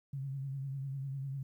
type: tone with vibrato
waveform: sine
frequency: 136.4 Hz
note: C#3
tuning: 28 cents flat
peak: -36 dBFS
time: 0.13-1.43 s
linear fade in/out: 5 ms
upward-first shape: triangle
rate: 10 Hz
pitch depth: 62 cents each way
effects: 12-bit